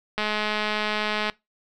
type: click train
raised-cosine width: 0.3 ms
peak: -10 dBFS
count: 238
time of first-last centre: 0.18-1.298 s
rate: 212 Hz
effects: noise-tail reverb RT60 0.2 s tail -22 dB re dry